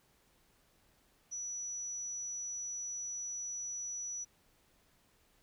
sine tone, 5900 Hz, F#8, 6 cents flat, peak -38 dBFS, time 1.31-4.25 s, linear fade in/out 20 ms, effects pink hiss -70 dBFS RMS until 5.42 s

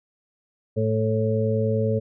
harmonic tone, 110 Hz, A2, in tune, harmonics 1 / 2 / 4 / 5, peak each -23 / -27 / -25 / -27 dBFS, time 0.76-2 s, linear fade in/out 20 ms, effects none

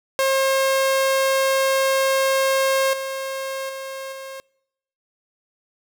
sawtooth tone with level steps, 536 Hz, C5, 42 cents sharp, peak -13 / -22 / -26 / -29 dBFS, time 0.19-4.4 s, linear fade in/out 0 ms, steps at 2.93 / 3.69 / 4.12 s, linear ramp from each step 5 ms, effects noise-tail reverb RT60 0.8 s tail -26 dB re dry

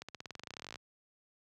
accelerating click train, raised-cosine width 0.2 ms, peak -26 dBFS, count 22, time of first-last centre 0.02-0.757 s, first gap 66 ms, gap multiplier 0.93, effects high-pass 80 Hz 12 dB/octave

